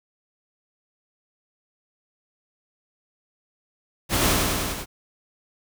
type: noise with echo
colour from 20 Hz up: pink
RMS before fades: -22 dBFS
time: 4.09-4.36 s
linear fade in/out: 50 ms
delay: 100 ms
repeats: 5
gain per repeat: -2 dB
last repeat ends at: 4.86 s
effects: none